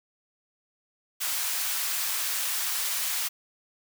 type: high-pass noise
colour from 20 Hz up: white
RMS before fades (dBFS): -29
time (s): 1.2-3.29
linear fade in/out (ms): 20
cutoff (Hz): 1000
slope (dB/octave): 12
effects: none